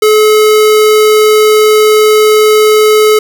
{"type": "tone", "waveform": "square", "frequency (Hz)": 428.7, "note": "A4", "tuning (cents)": -45, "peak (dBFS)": -4, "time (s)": [0.02, 3.19], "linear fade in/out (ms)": 5, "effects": []}